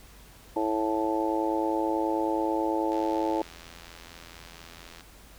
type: harmonic tone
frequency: 109.3 Hz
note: A2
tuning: 11 cents flat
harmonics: 3 / 4 / 5 / 6 / 7 / 8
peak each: -28 / -34 / -32 / -37 / -38 / -30 dBFS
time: 0.56-3.42 s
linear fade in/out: 5 ms
type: click train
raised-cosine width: 0.2 ms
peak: -28 dBFS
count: 177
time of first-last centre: 2.92-5.008 s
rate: 84.3 Hz
effects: added 50 Hz sine -53 dBFS peak until 5.38 s + pink hiss -53 dBFS RMS until 5.38 s